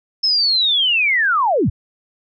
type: linear sweep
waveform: sine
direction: down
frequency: 5274 to 58.7 Hz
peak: -13 dBFS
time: 0.23-1.7 s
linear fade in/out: 10 ms
effects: none